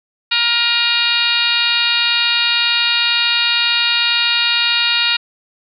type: harmonic tone with a mistuned harmonic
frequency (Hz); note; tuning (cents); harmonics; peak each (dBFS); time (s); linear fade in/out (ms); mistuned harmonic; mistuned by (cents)
471; A#4; +18; 2 / 3 / 4 / 5 / 6 / 7 / 8 / 9 / 10; -29 / -22 / -24 / -21 / -18 / -29 / -18 / -22 / -29; 0.31-5.17; 10; 5; +42
effects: none